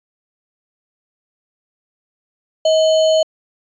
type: tone with sample-and-hold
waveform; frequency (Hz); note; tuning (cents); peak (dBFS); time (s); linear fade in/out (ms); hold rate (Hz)
sine; 635; D#5; +35; -10; 2.65-3.23; 5; 3675
effects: resampled to 16000 Hz